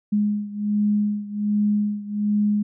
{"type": "beating tone pair", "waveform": "sine", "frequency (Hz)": [207.5, 208.8], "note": ["G#3", "G#3"], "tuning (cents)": [-1, 10], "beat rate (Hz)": 1.3, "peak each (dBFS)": [-21, -24], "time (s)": [0.12, 2.63], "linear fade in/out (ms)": 10, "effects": []}